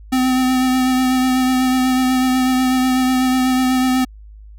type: tone with vibrato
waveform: square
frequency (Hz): 256.8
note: C4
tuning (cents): -32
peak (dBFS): -14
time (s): 0.12-4.05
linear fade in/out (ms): 10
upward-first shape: triangle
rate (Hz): 8.1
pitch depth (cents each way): 23
effects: added 52 Hz sine -36 dBFS peak until 4.58 s